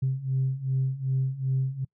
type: beating tone pair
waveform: sine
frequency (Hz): 130.81 / 133.41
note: C3 / C3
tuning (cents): 0 / +34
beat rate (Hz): 2.6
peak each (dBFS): -28 / -25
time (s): 0.02-1.85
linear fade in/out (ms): 10
effects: noise-tail reverb RT60 0.1 s tail -26 dB re dry + tanh soft clip ceiling -18 dBFS